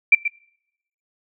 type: tone with echo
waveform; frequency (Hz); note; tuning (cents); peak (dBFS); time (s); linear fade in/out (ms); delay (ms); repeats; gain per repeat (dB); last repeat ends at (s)
sine; 2349; D7; 0; -7; 0.12-0.15; 5; 130; 1; -11; 0.28
effects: noise-tail reverb RT60 0.8 s tail -24 dB re dry